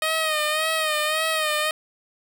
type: tone with vibrato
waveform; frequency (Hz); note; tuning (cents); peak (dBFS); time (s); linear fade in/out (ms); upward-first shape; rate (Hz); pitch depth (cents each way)
10% pulse; 622.3; D#5; 0; -13; 0.02-1.71; 2; sine; 1.8; 54
effects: none